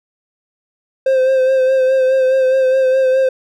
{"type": "tone with vibrato", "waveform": "triangle", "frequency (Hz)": 523.3, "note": "C5", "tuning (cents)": 0, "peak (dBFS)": -8, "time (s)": [1.06, 3.29], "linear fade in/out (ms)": 5, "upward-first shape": "sine", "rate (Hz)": 4.8, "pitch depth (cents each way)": 29, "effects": []}